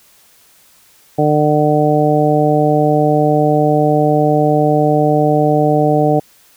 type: harmonic tone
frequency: 150 Hz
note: D3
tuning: 37 cents sharp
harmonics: 1 / 2 / 3 / 4 / 5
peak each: -16 / -16 / -16 / -16 / -16 dBFS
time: 1.18-6.2 s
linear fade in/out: 10 ms
effects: white hiss -49 dBFS RMS until 6.56 s